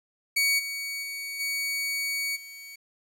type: tone with level steps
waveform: sawtooth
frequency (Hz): 2250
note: C#7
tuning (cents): +25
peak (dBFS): -18 / -28 / -30 / -24 / -38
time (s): 0.36-2.76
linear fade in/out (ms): 10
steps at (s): 0.58 / 1.02 / 1.39 / 2.35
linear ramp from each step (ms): 20
effects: 9-bit